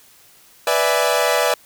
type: chord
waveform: sawtooth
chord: E dominant seventh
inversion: second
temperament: equal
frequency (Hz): 493.9 / 587.3 / 659.3 / 830.6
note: B4 / D5 / E5 / G#5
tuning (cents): 0 / 0 / 0 / 0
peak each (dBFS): -17 / -16 / -17 / -20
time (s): 0.67-1.54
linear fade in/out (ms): 2
effects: white hiss -50 dBFS RMS until 1.65 s